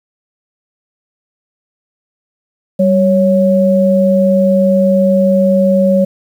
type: tone pair together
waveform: sine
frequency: 193.98 / 554.4 Hz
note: G3 / C#5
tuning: -18 / 0 cents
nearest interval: octave + tritone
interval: 1818 cents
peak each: -10 dBFS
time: 2.79-6.05 s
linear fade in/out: 10 ms
effects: 7-bit